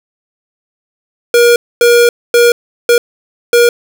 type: tone bursts at uneven times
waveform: square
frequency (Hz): 476.1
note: A#4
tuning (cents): +37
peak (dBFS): -5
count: 5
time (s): 1.34-1.56 / 1.81-2.09 / 2.34-2.52 / 2.89-2.98 / 3.53-3.69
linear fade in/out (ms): 2
effects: none